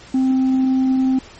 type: tone with tanh clipping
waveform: sine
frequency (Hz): 261.6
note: C4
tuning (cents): 0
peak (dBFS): -14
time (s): 0.14-1.19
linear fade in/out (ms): 5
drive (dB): 2
effects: pink hiss -42 dBFS RMS until 1.39 s + MP3 32 kbps